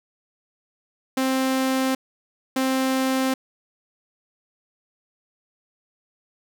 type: tone pair in turn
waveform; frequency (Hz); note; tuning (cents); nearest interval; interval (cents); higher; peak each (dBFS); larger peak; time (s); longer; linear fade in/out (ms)
sawtooth; 262.9 / 262.9; C4 / C4; +8 / +8; unison; 0; neither; -16; neither; 1.17-1.95 / 2.56-3.34; neither; 5
effects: none